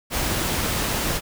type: noise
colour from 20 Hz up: pink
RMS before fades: -24 dBFS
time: 0.1-1.21 s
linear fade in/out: 50 ms
effects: none